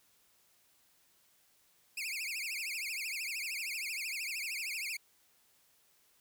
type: tone with vibrato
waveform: sawtooth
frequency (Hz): 2400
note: D7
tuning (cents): +37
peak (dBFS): -33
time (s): 1.97-4.97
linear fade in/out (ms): 5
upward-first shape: triangle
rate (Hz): 13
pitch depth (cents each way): 250
effects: white hiss -69 dBFS RMS until 6.2 s